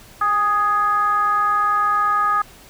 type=tone with frequency modulation; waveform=sine; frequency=1244.5 Hz; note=D#6; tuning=in tune; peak=-15 dBFS; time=0.21-2.42 s; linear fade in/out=5 ms; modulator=427 Hz; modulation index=0.57; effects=pink hiss -45 dBFS RMS until 2.69 s